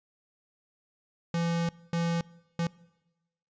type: tone bursts at uneven times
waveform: square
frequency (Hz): 168.9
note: E3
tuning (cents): +42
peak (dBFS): -27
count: 3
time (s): 1.34-1.69 / 1.93-2.21 / 2.59-2.67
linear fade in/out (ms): 2
effects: noise-tail reverb RT60 1.0 s tail -22 dB re dry + resampled to 16000 Hz